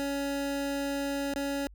25% pulse tone with dropouts, 280 Hz, C#4, 18 cents sharp, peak -26 dBFS, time 0-1.67 s, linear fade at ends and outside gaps 0 ms, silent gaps 1.337-1.36 s, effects added 50 Hz sine -49 dBFS peak until 1.74 s

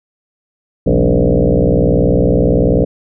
sine tone with frequency modulation, 170.6 Hz, F3, 40 cents flat, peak -8 dBFS, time 0.86-2.85 s, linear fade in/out 10 ms, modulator 60.1 Hz, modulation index 6.6, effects none

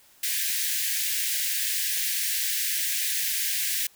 white high-pass noise, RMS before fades -27 dBFS, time 0.23-3.87 s, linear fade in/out 5 ms, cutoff 1600 Hz, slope 96 dB/octave, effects white hiss -57 dBFS RMS until 3.95 s

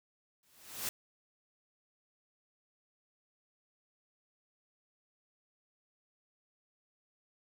white noise with exponential growth, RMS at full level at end -34 dBFS, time 0.43-0.89 s, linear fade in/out 1 ms, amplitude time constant 100 ms, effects none

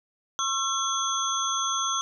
sine tone cluster, 1086 / 1345 / 3366 / 6200 Hz, C#6 / E6 / G#7 / G8, -36 / +34 / +23 / -20 cents, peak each -30 dBFS, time 0.39-2.01 s, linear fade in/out 0 ms, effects none

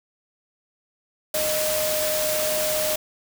sine tone in noise, 616 Hz, D#5, 17 cents flat, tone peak -24 dBFS, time 1.34-2.96 s, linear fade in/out 5 ms, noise white, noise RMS -26 dBFS, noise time 1.34-2.96 s, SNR -1 dB, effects none

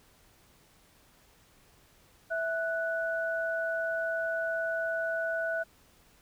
sine tone pair together, 657.4 / 1480 Hz, E5 / F#6, -5 / 0 cents, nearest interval octave + major second, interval 1405 cents, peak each -31 / -32 dBFS, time 2.3-5.64 s, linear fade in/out 20 ms, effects pink hiss -62 dBFS RMS until 6.21 s

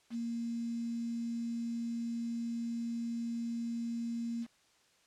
sine tone with quantisation, 233.1 Hz, A#3, in tune, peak -34 dBFS, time 0.1-4.47 s, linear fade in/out 50 ms, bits 9, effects white hiss -68 dBFS RMS until 5.06 s + low-pass 7000 Hz 12 dB/octave

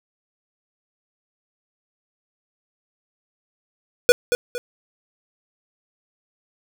square tone with echo, 487.5 Hz, B4, 23 cents flat, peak -8 dBFS, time 4.09-4.12 s, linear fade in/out 0 ms, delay 230 ms, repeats 2, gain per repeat -9 dB, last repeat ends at 4.58 s, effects none

